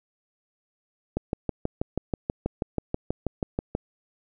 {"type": "click train", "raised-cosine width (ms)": 2, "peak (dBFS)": -12, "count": 17, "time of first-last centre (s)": [1.17, 3.751], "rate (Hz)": 6.2, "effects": []}